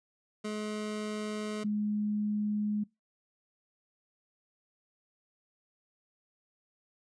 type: tone pair in turn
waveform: 25% pulse / sine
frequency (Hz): 212.4 / 209.4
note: G#3 / G#3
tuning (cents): +39 / +15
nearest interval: unison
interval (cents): 24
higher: first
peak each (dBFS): -30 / -28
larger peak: second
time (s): 0.44-1.64 / 1.64-2.84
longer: neither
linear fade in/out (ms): 10
effects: noise-tail reverb RT60 0.2 s tail -23 dB re dry + resampled to 22050 Hz